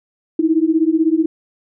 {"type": "beating tone pair", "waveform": "sine", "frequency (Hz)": [313.1, 329.1], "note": ["D#4", "E4"], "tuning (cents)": [11, -3], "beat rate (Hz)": 16, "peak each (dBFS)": -15, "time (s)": [0.39, 1.26], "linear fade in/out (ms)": 5, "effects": []}